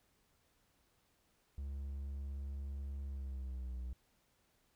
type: tone with pitch glide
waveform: triangle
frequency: 69.3 to 62.1 Hz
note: C#2 to B1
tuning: 0 to +10 cents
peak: -38 dBFS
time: 1.58-3.93 s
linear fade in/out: 0 ms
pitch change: -190 cents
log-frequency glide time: 3.05-3.75 s
effects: pink hiss -75 dBFS RMS until 4.75 s